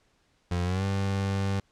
30% pulse tone with pitch glide, 88.2 to 97.86 Hz, F2 to G2, +18 to -2 cents, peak -23 dBFS, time 0.51-1.6 s, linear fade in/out 5 ms, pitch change +180 cents, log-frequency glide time 0.64-0.84 s, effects pink hiss -68 dBFS RMS until 1.71 s + low-pass 7000 Hz 12 dB/octave

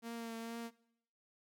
sawtooth tone with vibrato, 230 Hz, A#3, 23 cents flat, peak -38 dBFS, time 0.02-0.71 s, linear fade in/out 50 ms, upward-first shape triangle, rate 2.2 Hz, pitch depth 24 cents each way, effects noise-tail reverb RT60 0.8 s tail -22 dB re dry

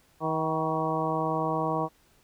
harmonic tone with a mistuned harmonic, 159.4 Hz, D#3, 42 cents sharp, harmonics 1 / 2 / 3 / 4 / 5 / 6 / 7, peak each -33 / -33 / -33 / -33 / -33 / -33 / -33 dBFS, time 0.2-1.89 s, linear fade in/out 50 ms, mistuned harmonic 5, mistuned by -48 cents, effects pink hiss -63 dBFS RMS until 2.23 s

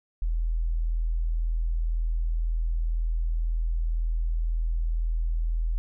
sine tone, 40.98 Hz, E1, 9 cents flat, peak -23 dBFS, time 0.22-5.78 s, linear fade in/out 0 ms, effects none

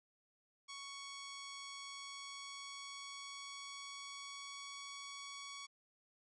10% pulse tone with pitch glide, 1114 to 1121.7 Hz, C#6 to C#6, +8 to +20 cents, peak -39 dBFS, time 0.68-5.67 s, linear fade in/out 20 ms, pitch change +12 cents, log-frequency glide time 1.69-4.82 s, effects resampled to 24000 Hz

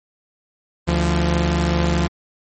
sawtooth tone pair together, 73.42 / 172.02 Hz, D2 / F3, 0 / -26 cents, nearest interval octave + minor third, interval 1474 cents, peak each -15 dBFS, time 0.87-2.08 s, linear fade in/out 20 ms, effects MP3 32 kbps

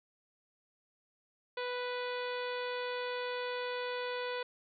harmonic tone, 493.9 Hz, B4, in tune, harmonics 1 / 2 / 3 / 4 / 5 / 6 / 7 / 8 / 9, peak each -37 / -42 / -44 / -47 / -47 / -53 / -48 / -53 / -53 dBFS, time 1.57-4.43 s, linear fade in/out 5 ms, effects none

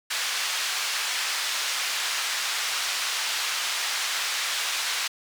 white band-pass noise, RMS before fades -28 dBFS, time 0.1-5.08 s, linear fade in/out 10 ms, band 1100 to 5100 Hz, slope 12 dB/octave, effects none

